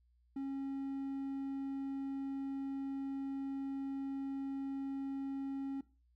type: tone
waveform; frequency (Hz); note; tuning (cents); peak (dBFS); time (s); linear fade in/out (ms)
triangle; 272.8; C#4; -28; -35; 0.36-5.81; 5
effects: noise-tail reverb RT60 0.3 s tail -18 dB re dry + added 60 Hz sine -68 dBFS peak until 6.15 s